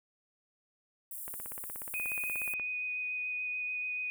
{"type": "high-pass noise", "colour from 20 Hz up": "white", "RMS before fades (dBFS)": -42, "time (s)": [1.11, 2.54], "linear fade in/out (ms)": 2, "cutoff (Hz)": 8600, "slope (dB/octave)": 48}
{"type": "click train", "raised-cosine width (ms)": 0.5, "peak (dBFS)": -30, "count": 23, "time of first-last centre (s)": [1.28, 2.597], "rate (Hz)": 16.7}
{"type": "tone with vibrato", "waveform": "sine", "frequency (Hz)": 2489, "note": "D#7", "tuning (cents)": 0, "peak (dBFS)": -33, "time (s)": [1.94, 4.1], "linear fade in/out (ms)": 0, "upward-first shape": "sine", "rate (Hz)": 6.9, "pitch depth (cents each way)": 11}
{"effects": []}